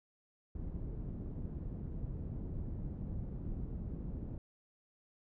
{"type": "low-pass noise", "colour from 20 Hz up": "pink", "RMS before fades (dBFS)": -41, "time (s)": [0.55, 4.38], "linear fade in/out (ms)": 2, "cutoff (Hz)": 230, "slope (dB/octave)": 12, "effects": []}